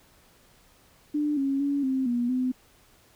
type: tone with pitch steps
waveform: sine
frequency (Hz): 296.9 / 273.7 / 282.7 / 263.5 / 240.8 / 254.7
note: D4 / C#4 / C#4 / C4 / B3 / C4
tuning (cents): +19 / -22 / +34 / +12 / -44 / -46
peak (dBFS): -23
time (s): 1.14-2.52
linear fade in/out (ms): 10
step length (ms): 230
effects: pink hiss -59 dBFS RMS until 3.15 s